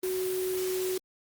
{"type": "tone in noise", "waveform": "sine", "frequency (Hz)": 371.3, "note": "F#4", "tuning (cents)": 6, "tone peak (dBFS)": -28, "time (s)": [0.03, 0.98], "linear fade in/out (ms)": 5, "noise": "white", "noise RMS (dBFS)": -38, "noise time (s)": [0.03, 0.98], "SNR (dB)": 7, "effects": ["Opus 32 kbps"]}